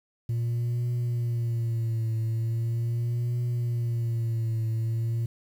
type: tone with vibrato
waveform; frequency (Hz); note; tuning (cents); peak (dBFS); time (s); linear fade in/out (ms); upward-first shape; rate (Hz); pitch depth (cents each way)
sine; 116.54; A#2; 0; -22; 0.29-5.26; 5; triangle; 0.4; 72
effects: tanh soft clip ceiling -24 dBFS + 9-bit